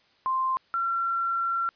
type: tone pair in turn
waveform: sine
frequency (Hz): 1046.5 / 1362.2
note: C6 / F6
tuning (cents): 0 / -44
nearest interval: perfect fourth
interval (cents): 456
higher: second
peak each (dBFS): -23 / -24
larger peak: first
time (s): 0.26-0.57 / 0.74-1.69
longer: second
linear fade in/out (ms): 0
effects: white hiss -63 dBFS RMS until 1.75 s + resampled to 11025 Hz